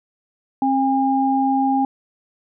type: tone pair together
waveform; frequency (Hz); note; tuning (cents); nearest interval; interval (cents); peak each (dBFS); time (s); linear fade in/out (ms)
sine; 267.5 / 810; C4 / G#5; +38 / -43; octave + perfect fifth; 1919; -18; 0.62-1.85; 2
effects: none